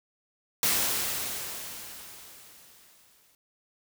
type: noise with exponential decay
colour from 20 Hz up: white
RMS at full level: -24 dBFS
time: 0.63-3.35 s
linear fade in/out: 1 ms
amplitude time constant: 590 ms
effects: none